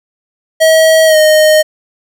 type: tone with pitch glide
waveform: square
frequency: 640 to 618.9 Hz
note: D#5 to D#5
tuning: +49 to -9 cents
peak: -5 dBFS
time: 0.6-1.63 s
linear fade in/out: 20 ms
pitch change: -58 cents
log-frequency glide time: 1.06-1.17 s
effects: none